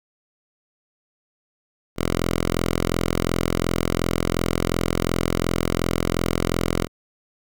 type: tone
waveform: 5% pulse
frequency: 42.78 Hz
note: F1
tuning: 35 cents flat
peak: -9 dBFS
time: 1.96-6.88 s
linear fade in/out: 50 ms
effects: none